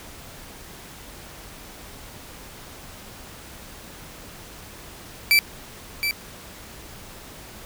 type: tone with echo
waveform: 30% pulse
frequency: 2326 Hz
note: D7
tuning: 17 cents flat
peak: -11 dBFS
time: 5.31-5.39 s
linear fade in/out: 0 ms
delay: 720 ms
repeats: 1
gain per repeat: -8 dB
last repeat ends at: 6.11 s
effects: pink hiss -42 dBFS RMS until 7.65 s